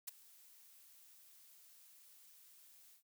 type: noise with ADSR envelope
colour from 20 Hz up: blue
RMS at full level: -41 dBFS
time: 0.07-3.03 s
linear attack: 13 ms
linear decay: 13 ms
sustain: -22 dB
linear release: 100 ms
effects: none